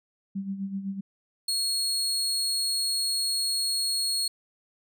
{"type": "tone with tremolo", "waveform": "sine", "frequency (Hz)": 195.4, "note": "G3", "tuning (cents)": -5, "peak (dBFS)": -27, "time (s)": [0.35, 1.01], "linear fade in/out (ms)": 10, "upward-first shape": "sine", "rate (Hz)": 7.9, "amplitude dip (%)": 65}
{"type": "tone", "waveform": "30% pulse", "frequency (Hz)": 4310, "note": "C#8", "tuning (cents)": -49, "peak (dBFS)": -22, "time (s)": [1.48, 4.28], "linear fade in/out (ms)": 5}
{"effects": []}